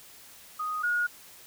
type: tone pair in turn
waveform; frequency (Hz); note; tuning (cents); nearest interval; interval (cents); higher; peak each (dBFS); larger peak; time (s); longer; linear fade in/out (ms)
sine; 1244.5 / 1441.6; D#6 / F#6; 0 / -45; minor third; 255; second; -29 / -24; second; 0.59-0.83 / 0.83-1.07; neither; 10
effects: white hiss -51 dBFS RMS until 1.46 s